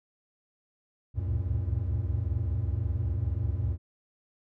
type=tone cluster; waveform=triangle; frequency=67.3 / 72.4 / 91.1 / 113.1 / 117.9 Hz; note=C2 / D2 / F#2 / A2 / A#2; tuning=+49 / -24 / -26 / +48 / +20 cents; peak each=-33 / -32 / -28 / -32 / -35 dBFS; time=1.14-3.78 s; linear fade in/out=50 ms; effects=none